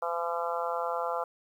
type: harmonic tone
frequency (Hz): 170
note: F3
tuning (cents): -46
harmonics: 3 / 4 / 5 / 6 / 7 / 8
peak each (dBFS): -34 / -35 / -36 / -37 / -37 / -38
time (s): 0.02-1.24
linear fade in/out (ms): 5
effects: 10-bit